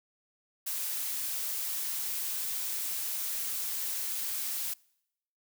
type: noise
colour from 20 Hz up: blue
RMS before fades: -34 dBFS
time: 0.66-4.74 s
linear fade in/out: 10 ms
effects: noise-tail reverb RT60 0.8 s tail -25 dB re dry